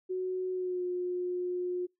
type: tone with pitch glide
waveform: sine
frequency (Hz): 370 to 359.1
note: F#4 to F4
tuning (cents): 0 to +48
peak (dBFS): -30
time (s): 0.09-1.87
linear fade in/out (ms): 20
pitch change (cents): -52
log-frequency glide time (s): 0.52-0.84
effects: noise-tail reverb RT60 0.2 s tail -26 dB re dry